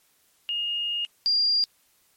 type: tone pair in turn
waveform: sine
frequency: 2848 / 4790 Hz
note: F7 / D8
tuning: +33 / +33 cents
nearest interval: major sixth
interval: 900 cents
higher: second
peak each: -25 / -19 dBFS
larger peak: second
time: 0.49-1.05 / 1.26-1.64 s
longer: first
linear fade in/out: 0 ms
effects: white hiss -64 dBFS RMS until 2.16 s + MP3 64 kbps